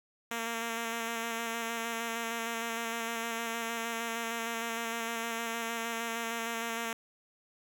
5% pulse tone with vibrato, 230 Hz, A#3, 23 cents flat, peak -22 dBFS, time 0.31-6.93 s, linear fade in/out 2 ms, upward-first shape square, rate 6.5 Hz, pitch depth 17 cents each way, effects none

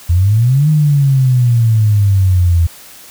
sine exponential two-way sweep, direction up then down, 82.41 to 155.56 to 82.41 Hz, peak -7 dBFS, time 0.09-2.67 s, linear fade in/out 10 ms, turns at 0.69 s, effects white hiss -37 dBFS RMS until 3.1 s

